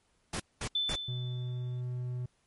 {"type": "noise bursts", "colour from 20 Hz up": "pink", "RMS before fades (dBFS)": -35, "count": 3, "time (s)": [0.33, 0.957], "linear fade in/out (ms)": 5, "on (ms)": 69, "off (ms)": 210}
{"type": "tone with exponential decay", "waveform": "sine", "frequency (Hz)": 3520, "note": "A7", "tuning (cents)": 0, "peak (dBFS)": -26, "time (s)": [0.75, 1.81], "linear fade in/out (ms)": 5, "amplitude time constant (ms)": 230}
{"type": "tone", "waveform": "triangle", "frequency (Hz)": 124.3, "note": "B2", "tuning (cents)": 12, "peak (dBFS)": -31, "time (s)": [1.08, 2.26], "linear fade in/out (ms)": 5}
{"effects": ["pink hiss -72 dBFS RMS until 2.46 s", "MP3 48 kbps"]}